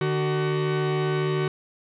45% pulse tone pair together, 150.28 / 376.4 Hz, D3 / F#4, +40 / +30 cents, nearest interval octave + major third, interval 1590 cents, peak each -25 dBFS, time 0.01-1.48 s, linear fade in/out 2 ms, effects resampled to 8000 Hz + 9-bit

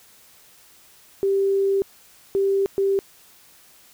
sine tone bursts at uneven times, 392.4 Hz, G4, 2 cents sharp, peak -17 dBFS, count 3, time 1.23-1.82 / 2.35-2.66 / 2.78-2.99 s, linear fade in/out 0 ms, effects white hiss -52 dBFS RMS until 3.93 s

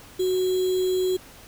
sine tone with sample-and-hold, 370 Hz, F#4, in tune, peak -20 dBFS, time 0.19-1.17 s, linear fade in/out 10 ms, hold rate 3675 Hz, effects pink hiss -47 dBFS RMS until 1.47 s

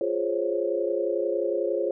sine chord, Db major seventh, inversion first, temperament equal, 349.2 / 415.3 / 523.3 / 554.4 Hz, F4 / Ab4 / C5 / Db5, 0 / 0 / 0 / 0 cents, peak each -29 dBFS, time 0.01-1.91 s, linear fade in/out 2 ms, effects none

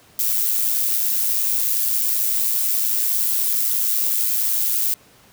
violet noise with amplitude modulation, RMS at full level -18 dBFS, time 0.19-4.94 s, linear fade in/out 2 ms, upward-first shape sine, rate 111 Hz, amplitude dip 45%, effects pink hiss -51 dBFS RMS until 5.32 s + high-pass 80 Hz 12 dB/octave

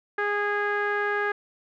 sawtooth tone with low-pass filter, 411.7 Hz, G#4, 15 cents flat, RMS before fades -26 dBFS, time 0.18-1.32 s, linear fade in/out 5 ms, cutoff 1700 Hz, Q 4.6, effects none

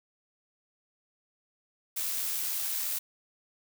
blue noise with amplitude modulation, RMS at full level -31 dBFS, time 1.96-2.99 s, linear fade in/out 10 ms, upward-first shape sine, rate 86.3 Hz, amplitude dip 25%, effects none

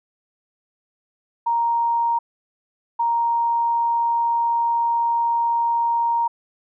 sine tone pair in turn, 934 / 934 Hz, A#5 / A#5, +3 / +3 cents, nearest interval unison, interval 0 cents, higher neither, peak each -17 dBFS, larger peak neither, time 1.46-2.19 / 2.99-6.28 s, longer second, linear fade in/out 10 ms, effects none

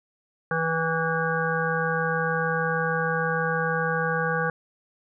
harmonic tone with a mistuned harmonic, 163.3 Hz, E3, 16 cents flat, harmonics 1 / 3 / 5 / 7 / 9 / 10, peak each -29 / -28 / -32 / -31 / -29 / -30 dBFS, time 0.51-4.5 s, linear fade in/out 2 ms, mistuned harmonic 10, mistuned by -18 cents, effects none

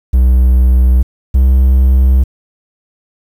triangle tone pair in turn, 62.9 / 65.08 Hz, B1 / C2, +32 / -9 cents, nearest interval minor second, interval 59 cents, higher second, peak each -3 dBFS, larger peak neither, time 0.13-1.03 / 1.34-2.24 s, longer neither, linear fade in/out 10 ms, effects 7-bit

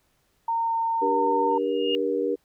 sine tone with pitch glide, 918 to 912.2 Hz, A#5 to A#5, -27 to -38 cents, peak -22 dBFS, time 0.48-1.58 s, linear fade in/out 5 ms, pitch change -11 cents, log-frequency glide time 0.62-0.73 s
sine chord, G minor, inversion second, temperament equal with one note detuned, 293.7 / 392 / 475.4 Hz, D4 / G4 / Bb4, 0 / 0 / +34 cents, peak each -29 / -27 / -25 dBFS, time 1.01-2.36 s, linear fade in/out 20 ms
sine tone with exponential growth, 2841 Hz, F7, 29 cents sharp, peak -23 dBFS, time 1.5-1.95 s, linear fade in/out 0 ms, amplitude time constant 96 ms
effects pink hiss -68 dBFS RMS until 2.44 s

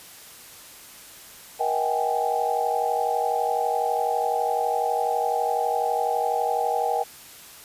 sine tone cluster, 476.3 / 636 / 744 / 784 / 836 Hz, A#4 / D#5 / F#5 / G5 / G#5, +37 / +38 / +9 / 0 / +11 cents, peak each -28 / -30 / -29 / -25 / -29 dBFS, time 1.59-7.04 s, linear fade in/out 20 ms, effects white hiss -45 dBFS RMS until 7.64 s + resampled to 32000 Hz

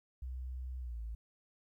sine tone with pitch glide, 63.6 to 55.69 Hz, C2 to A1, -48 to +22 cents, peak -38 dBFS, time 0.22-1.15 s, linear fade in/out 5 ms, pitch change -230 cents, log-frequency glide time 0.79-1.02 s, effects tanh soft clip ceiling -34 dBFS + 13-bit

